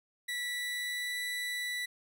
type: tone with pitch glide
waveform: 30% pulse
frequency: 1954 to 1968.7 Hz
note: B6 to B6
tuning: -19 to -6 cents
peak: -31 dBFS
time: 0.28-1.86 s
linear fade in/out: 10 ms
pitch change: +13 cents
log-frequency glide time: 0.39-1.18 s
effects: none